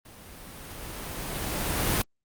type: noise with level ramp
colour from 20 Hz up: pink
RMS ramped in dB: -49 to -24 dBFS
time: 0.05-2.02 s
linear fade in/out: 5 ms
effects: Opus 32 kbps